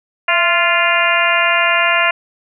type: harmonic tone with a mistuned harmonic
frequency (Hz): 348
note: F4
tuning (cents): -6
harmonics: 2 / 3 / 4 / 5 / 6 / 7 / 8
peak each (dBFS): -19 / -19 / -19 / -19 / -19 / -19 / -19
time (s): 0.28-2.11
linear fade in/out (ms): 5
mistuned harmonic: 2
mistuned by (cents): -55
effects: none